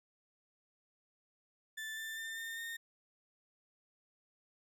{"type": "tone with pitch steps", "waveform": "35% pulse", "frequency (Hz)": [1760, 1778.4, 1797, 1815.8, 1834.7], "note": ["A6", "A6", "A6", "A#6", "A#6"], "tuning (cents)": [0, 18, 36, -46, -28], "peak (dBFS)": -39, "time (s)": [1.77, 2.77], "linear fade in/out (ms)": 10, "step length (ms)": 200, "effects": []}